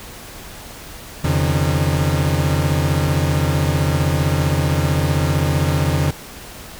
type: tone cluster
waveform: 40% pulse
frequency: 85.3 / 135.9 / 151.4 Hz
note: F2 / C#3 / D#3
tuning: -40 / -34 / -47 cents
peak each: -19 dBFS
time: 1.24-6.11 s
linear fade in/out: 5 ms
effects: pink hiss -36 dBFS RMS until 6.79 s